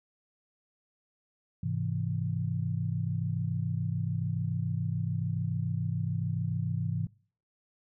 sine chord, Ab augmented, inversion none, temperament equal, 103.83 / 130.81 / 164.81 Hz, Ab2 / C3 / E3, 0 / 0 / 0 cents, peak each -33 dBFS, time 1.63-7.07 s, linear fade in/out 5 ms, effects noise-tail reverb RT60 0.5 s tail -25 dB re dry

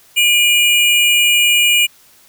square tone pair together, 2413 / 2900 Hz, D7 / F#7, +46 / -35 cents, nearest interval minor third, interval 319 cents, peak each -13 dBFS, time 0.16-1.87 s, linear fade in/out 20 ms, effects white hiss -48 dBFS RMS until 2.28 s

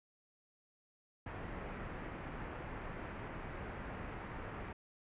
pink low-pass noise, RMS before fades -45 dBFS, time 1.26-4.73 s, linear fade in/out 5 ms, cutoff 2200 Hz, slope 24 dB/octave, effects resampled to 8000 Hz

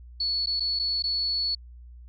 sine tone with dropouts, 4413 Hz, C#8, 9 cents flat, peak -24 dBFS, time 0.2-1.55 s, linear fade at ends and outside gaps 5 ms, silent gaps 0.46-0.47 / 0.598-0.604 / 0.791-0.795 / 1.024-1.038 s, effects added 60 Hz sine -43 dBFS peak until 2.08 s

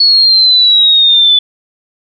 sine exponential sweep, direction down, 4400 to 3472 Hz, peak -4 dBFS, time 0-1.39 s, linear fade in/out 5 ms, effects none

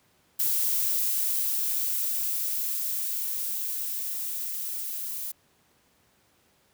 violet noise with level ramp, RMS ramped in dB -25 to -34 dBFS, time 0.39-5.32 s, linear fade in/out 10 ms, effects pink hiss -65 dBFS RMS until 6.73 s + high-pass 80 Hz 12 dB/octave

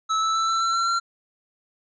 square tone with pitch steps, 1304 / 1314.6 / 1325.3 / 1336 / 1346.9 / 1357.8 / 1368.8 Hz, E6 / E6 / E6 / E6 / E6 / F6 / F6, -19 / -5 / +9 / +23 / +37 / -49 / -35 cents, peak -21 dBFS, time 0.09-1 s, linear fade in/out 20 ms, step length 130 ms, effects resampled to 16000 Hz

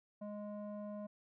square tone with low-pass filter, 207.7 Hz, G#3, in tune, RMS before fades -45 dBFS, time 0.21-1.07 s, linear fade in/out 10 ms, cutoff 770 Hz, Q 5, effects none

